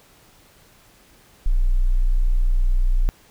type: tone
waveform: sine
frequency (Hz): 30.52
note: B0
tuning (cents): -20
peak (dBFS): -14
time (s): 1.46-3.09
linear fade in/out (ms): 0
effects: pink hiss -53 dBFS RMS until 3.3 s